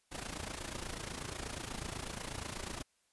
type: noise with amplitude modulation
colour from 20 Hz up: pink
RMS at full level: -39 dBFS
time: 0.11-2.83 s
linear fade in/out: 20 ms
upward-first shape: sine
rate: 28.2 Hz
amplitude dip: 75%
effects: white hiss -75 dBFS RMS until 3.12 s + resampled to 24000 Hz